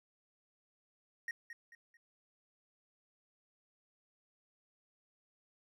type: tone with echo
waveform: triangle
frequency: 1871 Hz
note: A#6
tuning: 6 cents sharp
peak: -35 dBFS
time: 1.28-1.31 s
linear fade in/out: 2 ms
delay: 220 ms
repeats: 3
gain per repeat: -9 dB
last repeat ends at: 1.97 s
effects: none